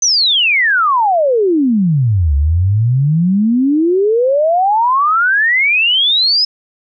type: exponential two-way sweep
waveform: sine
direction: down then up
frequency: 6272 to 68.5 to 5180 Hz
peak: -9 dBFS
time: 0.02-6.45 s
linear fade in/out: 5 ms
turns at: 2.35 s
effects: none